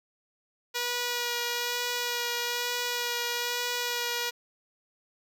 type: tone with vibrato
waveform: 5% pulse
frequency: 482.6 Hz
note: B4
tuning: 40 cents flat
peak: -17 dBFS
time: 0.74-4.31 s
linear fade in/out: 20 ms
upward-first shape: sine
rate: 1.1 Hz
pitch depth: 12 cents each way
effects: none